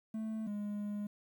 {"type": "tone pair in turn", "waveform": "triangle", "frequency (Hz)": [219.6, 206.7], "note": ["A3", "G#3"], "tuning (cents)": [-3, -8], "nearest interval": "minor second", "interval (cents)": 105, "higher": "first", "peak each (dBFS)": [-34, -34], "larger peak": "neither", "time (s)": [[0.14, 0.47], [0.47, 1.07]], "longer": "second", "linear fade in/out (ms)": 5, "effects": ["11-bit"]}